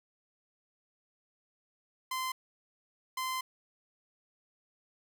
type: tone bursts at uneven times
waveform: sawtooth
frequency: 1035 Hz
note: C6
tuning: 19 cents flat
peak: -29 dBFS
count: 2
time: 2.11-2.32 / 3.17-3.41 s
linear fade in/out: 5 ms
effects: none